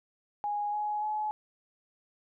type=tone with pitch steps; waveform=sine; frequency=827 / 839 / 851.2 Hz; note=G#5 / G#5 / G#5; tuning=-8 / +17 / +42 cents; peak=-29 dBFS; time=0.44-1.31 s; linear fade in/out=0 ms; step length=290 ms; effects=none